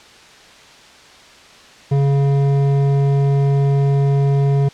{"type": "tone with hard clipping", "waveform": "triangle", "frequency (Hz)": 139.5, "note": "C#3", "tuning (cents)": 11, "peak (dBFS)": -14, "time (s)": [1.91, 4.69], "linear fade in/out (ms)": 10, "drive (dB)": 14, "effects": ["white hiss -43 dBFS RMS until 4.73 s", "low-pass 5000 Hz 12 dB/octave"]}